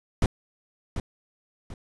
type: noise with echo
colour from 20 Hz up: brown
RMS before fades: -20 dBFS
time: 0.22-0.26 s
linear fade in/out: 2 ms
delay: 740 ms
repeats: 2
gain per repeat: -9 dB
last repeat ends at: 1.74 s
effects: resampled to 24000 Hz